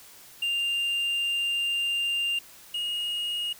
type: tone pair in turn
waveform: triangle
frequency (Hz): 2794 / 2868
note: F7 / F7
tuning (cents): 0 / +45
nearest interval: unison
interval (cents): 45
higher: second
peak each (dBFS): -23 / -26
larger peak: first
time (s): 0.42-2.39 / 2.74-3.53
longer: first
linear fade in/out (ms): 5
effects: white hiss -50 dBFS RMS until 3.59 s